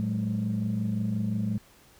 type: tone cluster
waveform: sine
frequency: 112.1 / 186 / 211.7 Hz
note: A2 / F#3 / G#3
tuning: +33 / +9 / +33 cents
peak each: -29 / -31 / -28 dBFS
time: 0-1.58 s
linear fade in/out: 0 ms
effects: tanh soft clip ceiling -20 dBFS + pink hiss -57 dBFS RMS until 1.99 s